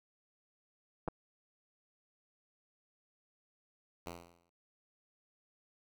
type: clicks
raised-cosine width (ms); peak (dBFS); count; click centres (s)
1; -23; 2; 1.078 / 1.084
type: tone with exponential decay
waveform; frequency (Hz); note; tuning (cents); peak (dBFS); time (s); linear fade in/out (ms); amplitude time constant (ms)
5% pulse; 85.8; F2; -30; -29; 4.06-4.5; 5; 94
effects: none